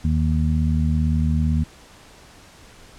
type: harmonic tone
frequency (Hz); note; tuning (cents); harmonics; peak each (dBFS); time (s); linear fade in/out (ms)
77.78; D#2; 0; 1 / 2 / 3; -19 / -22 / -24; 0.04-1.64; 10
effects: pink hiss -47 dBFS RMS until 2.98 s + low-pass 9000 Hz 12 dB/octave